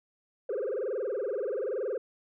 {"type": "tone with frequency modulation", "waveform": "sine", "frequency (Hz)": 463.7, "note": "A#4", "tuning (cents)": -9, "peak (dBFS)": -27, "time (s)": [0.49, 1.98], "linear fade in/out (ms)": 5, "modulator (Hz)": 21.1, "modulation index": 3.7, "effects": ["tanh soft clip ceiling -27 dBFS"]}